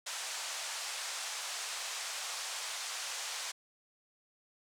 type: band-pass noise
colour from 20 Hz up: white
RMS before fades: -40 dBFS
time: 0.06-3.52 s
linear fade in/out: 10 ms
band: 620 to 8100 Hz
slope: 24 dB/octave
effects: none